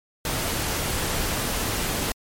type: noise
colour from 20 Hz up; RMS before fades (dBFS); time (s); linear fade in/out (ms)
pink; -26; 0.25-2.12; 2
effects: MP3 64 kbps